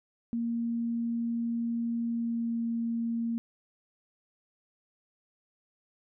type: tone with pitch glide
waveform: sine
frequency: 233.1 to 231.4 Hz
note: A#3 to A#3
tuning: 0 to -13 cents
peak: -28 dBFS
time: 0.33-3.38 s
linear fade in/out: 0 ms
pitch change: -13 cents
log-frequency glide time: 2.06-2.63 s
effects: none